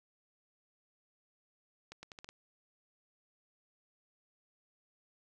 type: accelerating click train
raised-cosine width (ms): 0.2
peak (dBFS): -30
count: 6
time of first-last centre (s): 1.92-2.29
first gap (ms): 110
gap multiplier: 0.8
effects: none